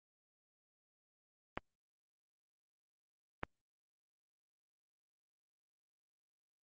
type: clicks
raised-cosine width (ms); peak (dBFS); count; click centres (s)
0.5; -21; 2; 1.575 / 3.434
effects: Opus 32 kbps